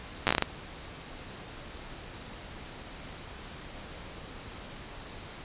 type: slowing click train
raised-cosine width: 0.3 ms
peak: -7 dBFS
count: 8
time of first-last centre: 0.27-0.423 s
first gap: 9 ms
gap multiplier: 1.29
effects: pink hiss -44 dBFS RMS until 5.44 s + resampled to 8000 Hz